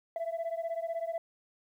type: beating tone pair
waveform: sine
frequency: 659.3 / 675.3 Hz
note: E5 / E5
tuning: 0 / +42 cents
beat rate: 16 Hz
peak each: -33 / -34 dBFS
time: 0.16-1.18 s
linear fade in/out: 2 ms
effects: tanh soft clip ceiling -29 dBFS + 11-bit